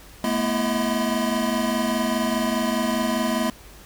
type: tone cluster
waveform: square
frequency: 217.4 / 242.3 / 333 / 633 / 1008 Hz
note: A3 / B3 / E4 / D#5 / B5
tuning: -21 / -33 / +18 / +30 / +35 cents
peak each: -27 / -26 / -32 / -29 / -31 dBFS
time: 0.24-3.5 s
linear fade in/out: 2 ms
effects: added 50 Hz sine -47 dBFS peak until 3.85 s + pink hiss -47 dBFS RMS until 3.85 s